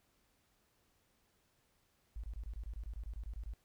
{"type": "tone bursts", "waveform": "sine", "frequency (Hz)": 53.4, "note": "G#1", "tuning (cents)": 49, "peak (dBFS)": -40, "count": 14, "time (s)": [2.16, 3.536], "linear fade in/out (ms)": 0, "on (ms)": 76, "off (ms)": 24, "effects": ["pink hiss -75 dBFS RMS until 3.64 s"]}